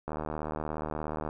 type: click train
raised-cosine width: 1 ms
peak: -20 dBFS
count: 94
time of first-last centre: 0.08-1.289 s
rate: 76.9 Hz
effects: none